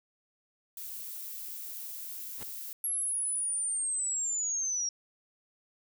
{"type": "noise", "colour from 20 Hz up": "violet", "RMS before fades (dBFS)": -41, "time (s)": [0.77, 2.73], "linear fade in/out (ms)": 2}
{"type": "noise with exponential growth", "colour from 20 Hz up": "pink", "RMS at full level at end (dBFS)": -41, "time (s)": [2.32, 2.43], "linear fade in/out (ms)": 1, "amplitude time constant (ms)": 22}
{"type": "linear sweep", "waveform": "sine", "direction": "down", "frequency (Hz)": [11300, 5600], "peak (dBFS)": -29, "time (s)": [2.84, 4.89], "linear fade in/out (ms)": 2}
{"effects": []}